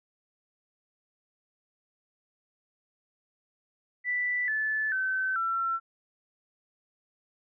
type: tone with pitch steps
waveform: sine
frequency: 1975.5 / 1739.8 / 1532.1 / 1349.3 Hz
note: B6 / A6 / G6 / E6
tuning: 0 / -20 / -40 / +40 cents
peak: -26 dBFS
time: 4.04-5.8 s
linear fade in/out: 50 ms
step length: 440 ms
effects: none